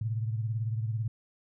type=beating tone pair; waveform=sine; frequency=110 / 128 Hz; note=A2 / C3; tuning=0 / -38 cents; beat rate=18 Hz; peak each=-29 / -37 dBFS; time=0.01-1.08 s; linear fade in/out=5 ms; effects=none